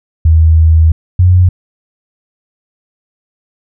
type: tone pair in turn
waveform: sine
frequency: 80.2 / 90.41 Hz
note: E2 / F#2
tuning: -47 / -40 cents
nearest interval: major second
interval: 207 cents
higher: second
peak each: -3 dBFS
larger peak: neither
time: 0.25-0.92 / 1.19-1.49 s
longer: first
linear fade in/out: 5 ms
effects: none